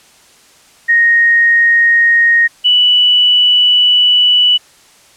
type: tone pair in turn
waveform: sine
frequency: 1864.7 / 2960 Hz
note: A#6 / F#7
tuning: 0 / 0 cents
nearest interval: minor sixth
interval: 800 cents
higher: second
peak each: -6 dBFS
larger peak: neither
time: 0.88-2.48 / 2.64-4.58 s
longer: second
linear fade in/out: 20 ms
effects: white hiss -45 dBFS RMS until 5.16 s + low-pass 9000 Hz 12 dB/octave